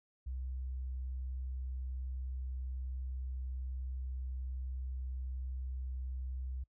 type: tone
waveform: sine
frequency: 64.2 Hz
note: C2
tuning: 32 cents flat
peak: -37 dBFS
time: 0.26-6.64 s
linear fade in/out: 10 ms
effects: noise-tail reverb RT60 0.1 s tail -26 dB re dry